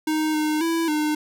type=tone with pitch steps; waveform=square; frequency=310.8 / 306.4 / 330.9 / 303.4 Hz; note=D#4 / D#4 / E4 / D#4; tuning=-2 / -27 / +7 / -44 cents; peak=-21 dBFS; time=0.07-1.15 s; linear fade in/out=5 ms; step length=270 ms; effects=none